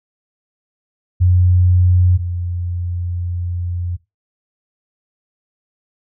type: tone pair in turn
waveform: sine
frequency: 90 / 88 Hz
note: F#2 / F2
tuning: -47 / +14 cents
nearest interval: unison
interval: 39 cents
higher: first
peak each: -9 / -19 dBFS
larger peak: first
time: 1.2-2.18 / 2.18-3.97 s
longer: second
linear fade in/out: 20 ms
effects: noise-tail reverb RT60 0.2 s tail -17 dB re dry